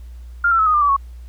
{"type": "tone with pitch steps", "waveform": "sine", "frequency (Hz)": [1400, 1346.1, 1294.2, 1244.4, 1196.5, 1150.4, 1106.1], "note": ["F6", "E6", "E6", "D#6", "D6", "D6", "C#6"], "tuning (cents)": [4, 36, -32, 0, 32, -36, -4], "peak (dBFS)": -12, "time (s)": [0.44, 0.965], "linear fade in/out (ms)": 5, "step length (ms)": 75, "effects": ["added 60 Hz sine -33 dBFS peak until 1.28 s", "pink hiss -57 dBFS RMS until 1.28 s"]}